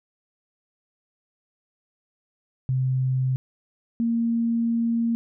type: tone pair in turn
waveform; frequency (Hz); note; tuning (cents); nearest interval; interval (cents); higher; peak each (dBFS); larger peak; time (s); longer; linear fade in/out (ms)
sine; 130 / 231.6; C3 / A#3; -11 / -11; minor seventh; 1000; second; -20; neither; 2.69-3.36 / 4-5.15; second; 0
effects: none